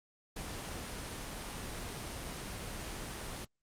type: noise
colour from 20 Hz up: pink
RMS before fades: -41 dBFS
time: 0.36-3.45 s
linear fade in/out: 5 ms
effects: low-pass 11000 Hz 12 dB/octave + Opus 24 kbps